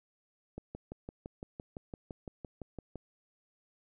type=click train; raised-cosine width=2 ms; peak=-28 dBFS; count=15; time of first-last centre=0.58-2.957 s; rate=5.89 Hz; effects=none